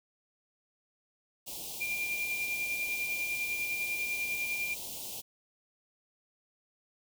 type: band-stop noise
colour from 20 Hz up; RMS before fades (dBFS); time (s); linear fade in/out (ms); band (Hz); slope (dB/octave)
white; -41; 1.46-5.22; 20; 930 to 2600; 48
type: tone with tremolo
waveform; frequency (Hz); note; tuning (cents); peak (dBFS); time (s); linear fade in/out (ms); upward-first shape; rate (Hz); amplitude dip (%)
sine; 2390; D7; +30; -30; 1.8-4.75; 20; sine; 10; 40
effects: none